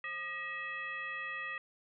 sine tone with frequency modulation, 1904 Hz, A#6, 36 cents sharp, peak -37 dBFS, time 0.04-1.58 s, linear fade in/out 2 ms, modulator 685 Hz, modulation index 0.99, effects none

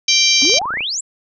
harmonic tone, 784 Hz, G5, in tune, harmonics 3 / 4 / 5 / 6 / 7 / 8, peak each -18 / -18 / -18 / -18 / -18 / -18 dBFS, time 0.08-0.59 s, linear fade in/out 5 ms
sine exponential sweep, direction up, 250.3 to 8040 Hz, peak -19 dBFS, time 0.42-1.01 s, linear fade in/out 10 ms
clicks, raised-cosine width 1 ms, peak -19 dBFS, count 11, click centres 0.421 / 0.452 / 0.497 / 0.541 / 0.573 / 0.616 / 0.656 / 0.706 / 0.739 / 0.772 / 0.807 s
effects none

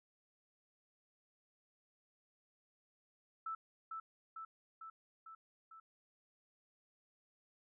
sine tone with echo, 1318.5 Hz, E6, in tune, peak -39 dBFS, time 3.46-3.55 s, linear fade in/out 5 ms, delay 450 ms, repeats 5, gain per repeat -3 dB, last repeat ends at 5.8 s, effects none

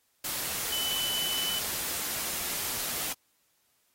sine tone in noise, 3003 Hz, F#7, 25 cents sharp, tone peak -30 dBFS, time 0.72-1.59 s, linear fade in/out 5 ms, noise white, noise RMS -33 dBFS, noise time 0.24-3.13 s, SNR 0 dB, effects white hiss -71 dBFS RMS until 3.94 s + AAC 48 kbps

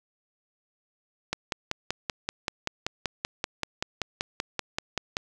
click train, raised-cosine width 0.2 ms, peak -10 dBFS, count 21, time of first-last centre 1.33-5.169 s, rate 5.21 Hz, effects none

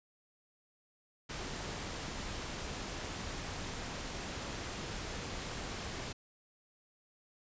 pink noise, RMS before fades -41 dBFS, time 1.29-6.13 s, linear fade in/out 10 ms, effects resampled to 16000 Hz

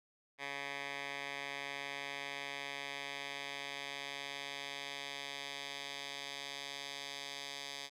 10% pulse tone with band-pass filter sweep, 140.4 Hz, C#3, 22 cents sharp, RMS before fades -44 dBFS, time 0.38-7.9 s, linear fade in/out 50 ms, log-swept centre 2200 to 4100 Hz, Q 1.4, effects none

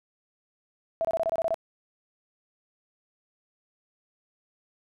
sine tone bursts, 659.3 Hz, E5, in tune, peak -23 dBFS, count 9, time 1.01-1.543 s, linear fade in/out 0 ms, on 37 ms, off 25 ms, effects none

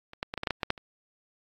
clicks, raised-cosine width 0.3 ms, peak -28 / -14 / -17 / -16 / -15 / -10 / -11 / -10 / -9 / -28 dBFS, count 10, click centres 0.134 / 0.229 / 0.339 / 0.377 / 0.434 / 0.472 / 0.507 / 0.632 / 0.704 / 0.778 s, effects AAC 64 kbps

